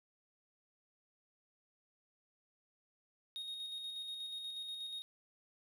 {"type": "tone with tremolo", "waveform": "triangle", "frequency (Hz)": 3729, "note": "A#7", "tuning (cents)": 0, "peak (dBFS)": -39, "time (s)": [3.36, 5.02], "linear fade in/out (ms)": 0, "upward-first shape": "square", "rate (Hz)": 8.3, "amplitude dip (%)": 30, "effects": ["13-bit"]}